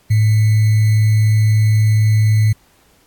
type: tone with sample-and-hold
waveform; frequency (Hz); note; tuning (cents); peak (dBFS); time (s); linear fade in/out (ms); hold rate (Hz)
sine; 108; A2; -32; -9; 0.1-2.53; 10; 2100
effects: pink hiss -54 dBFS RMS until 3.06 s + AAC 64 kbps